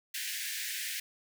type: high-pass noise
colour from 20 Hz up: pink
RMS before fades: -37 dBFS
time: 0.14-1 s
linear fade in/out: 5 ms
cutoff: 1600 Hz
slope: 96 dB/octave
effects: none